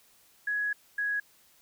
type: tone pair in turn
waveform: sine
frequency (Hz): 1674 / 1664.4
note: G#6 / G#6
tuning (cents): +13 / +3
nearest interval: unison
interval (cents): 10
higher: first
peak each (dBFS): -27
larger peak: neither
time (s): 0.47-0.73 / 0.98-1.2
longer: first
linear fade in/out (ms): 5
effects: white hiss -62 dBFS RMS until 1.61 s